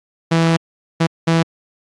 sawtooth tone bursts at uneven times, 164.81 Hz, E3, in tune, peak -8 dBFS, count 3, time 0.31-0.57 / 1-1.07 / 1.27-1.43 s, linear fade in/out 10 ms, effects low-pass 6000 Hz 12 dB/octave + AAC 32 kbps

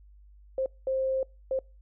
sine tone bursts at uneven times, 528 Hz, C5, 16 cents sharp, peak -25 dBFS, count 3, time 0.58-0.66 / 0.87-1.23 / 1.51-1.59 s, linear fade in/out 2 ms, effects noise-tail reverb RT60 0.3 s tail -26 dB re dry + added 50 Hz sine -51 dBFS peak until 1.81 s

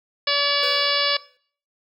harmonic tone, 572 Hz, D5, 46 cents flat, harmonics 1 / 2 / 3 / 4 / 5 / 6 / 7 / 8 / 9, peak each -27 / -27 / -27 / -27 / -27 / -27 / -27 / -27 / -27 dBFS, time 0.27-1.17 s, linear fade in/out 5 ms
square tone with exponential decay, 505 Hz, B4, 39 cents sharp, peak -30 dBFS, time 0.63-1.37 s, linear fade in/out 1 ms, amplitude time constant 160 ms
effects noise-tail reverb RT60 0.5 s tail -20 dB re dry

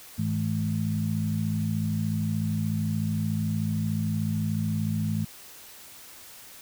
sine tone cluster, 104.1 / 160.8 / 214.3 Hz, G#2 / E3 / A3, +5 / -43 / -45 cents, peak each -29 dBFS, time 0.18-5.25 s, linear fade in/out 10 ms, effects white hiss -47 dBFS RMS until 6.61 s

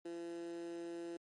15% pulse tone with high-pass filter, 170 Hz, F3, 46 cents flat, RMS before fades -45 dBFS, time 0.05-1.17 s, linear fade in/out 5 ms, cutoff 350 Hz, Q 4.8, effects MP3 48 kbps

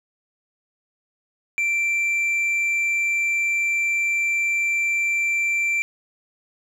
sine tone with tanh clipping, 2349 Hz, D7, in tune, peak -20 dBFS, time 1.58-5.82 s, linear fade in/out 0 ms, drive 4 dB, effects none

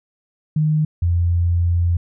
sine tone pair in turn, 153.9 / 86.37 Hz, D#3 / F2, -19 / -19 cents, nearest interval minor seventh, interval 1000 cents, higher first, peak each -14 dBFS, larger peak neither, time 0.56-0.85 / 1.02-1.97 s, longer second, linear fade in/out 5 ms, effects none

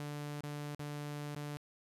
sawtooth tone with dropouts, 146.83 Hz, D3, in tune, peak -36 dBFS, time 0-1.57 s, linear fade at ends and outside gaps 0 ms, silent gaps 0.407-0.435 / 0.748-0.794 / 1.35-1.361 s, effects resampled to 32000 Hz

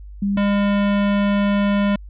sine / square tone pair in turn, 200 / 202.2 Hz, G3 / G#3, +35 / -46 cents, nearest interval unison, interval 19 cents, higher second, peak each -17 / -16 dBFS, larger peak second, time 0.22-0.37 / 0.37-1.96 s, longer second, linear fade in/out 5 ms, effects added 50 Hz sine -34 dBFS peak until 2.09 s + resampled to 8000 Hz

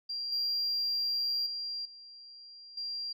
sine tone with level steps, 4757 Hz, D8, 21 cents sharp, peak -33 / -27 / -34 / -48 / -34 dBFS, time 0.09-3.13 s, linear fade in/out 10 ms, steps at 0.32 / 1.46 / 1.85 / 2.77 s, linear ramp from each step 5 ms, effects tanh soft clip ceiling -26 dBFS

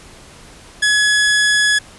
sawtooth tone, 1690 Hz, G#6, 30 cents sharp, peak -8 dBFS, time 0.82-1.79 s, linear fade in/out 10 ms, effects pink hiss -41 dBFS RMS until 1.98 s + resampled to 24000 Hz

